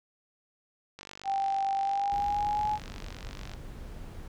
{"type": "click train", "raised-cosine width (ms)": 0.2, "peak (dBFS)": -26, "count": 125, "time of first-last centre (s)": [0.99, 3.536], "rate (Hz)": 48.7}
{"type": "tone with pitch glide", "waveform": "sine", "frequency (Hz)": [784, 845.1], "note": ["G5", "G#5"], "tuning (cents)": [0, 30], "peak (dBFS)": -26, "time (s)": [1.24, 2.79], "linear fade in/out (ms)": 50, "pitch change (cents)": 130, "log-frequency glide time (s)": [1.79, 2.68]}
{"type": "noise", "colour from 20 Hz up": "brown", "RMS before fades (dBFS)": -42, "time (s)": [2.12, 4.28], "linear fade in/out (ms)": 5}
{"effects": []}